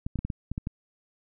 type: clicks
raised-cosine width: 5 ms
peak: -18 dBFS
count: 8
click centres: 0.065 / 0.157 / 0.19 / 0.25 / 0.302 / 0.516 / 0.579 / 0.671 s
effects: none